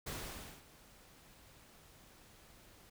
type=noise with ADSR envelope; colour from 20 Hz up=pink; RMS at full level=-42 dBFS; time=0.06-2.9 s; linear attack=12 ms; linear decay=550 ms; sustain=-19 dB; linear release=10 ms; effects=none